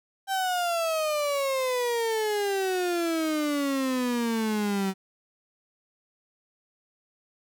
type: exponential sweep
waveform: 35% pulse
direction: down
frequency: 784 to 189.1 Hz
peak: -23 dBFS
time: 0.27-4.94 s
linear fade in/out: 50 ms
effects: none